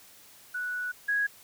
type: tone pair in turn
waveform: sine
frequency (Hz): 1476 / 1658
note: F#6 / G#6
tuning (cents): -5 / -3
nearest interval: major second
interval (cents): 202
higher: second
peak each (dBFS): -30 / -24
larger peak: second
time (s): 0.54-0.92 / 1.08-1.27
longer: first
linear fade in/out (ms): 10
effects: white hiss -54 dBFS RMS until 1.43 s